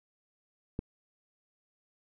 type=click; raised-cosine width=3 ms; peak=-20 dBFS; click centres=0.791 s; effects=none